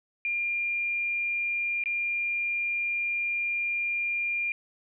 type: tone with dropouts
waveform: sine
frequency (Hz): 2400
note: D7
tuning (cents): +37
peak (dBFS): -26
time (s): 0.25-4.52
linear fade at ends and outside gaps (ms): 1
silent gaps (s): 1.838-1.858
effects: none